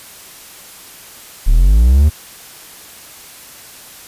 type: linear sweep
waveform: triangle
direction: up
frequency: 32.65 to 77.78 Hz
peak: -4 dBFS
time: 1.46-2.1 s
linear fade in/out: 20 ms
effects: white hiss -37 dBFS RMS until 4.07 s + resampled to 32000 Hz